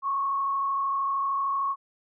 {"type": "tone with frequency modulation", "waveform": "sine", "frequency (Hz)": 1100, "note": "C#6", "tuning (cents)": -14, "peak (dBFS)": -24, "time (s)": [0.02, 1.76], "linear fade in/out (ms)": 50, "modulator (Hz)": 33.1, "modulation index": 0.73, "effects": []}